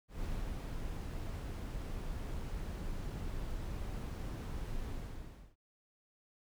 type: noise with ADSR envelope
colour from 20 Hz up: brown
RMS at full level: -38 dBFS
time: 0.08-5.56 s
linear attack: 150 ms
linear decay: 300 ms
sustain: -2 dB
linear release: 690 ms
effects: none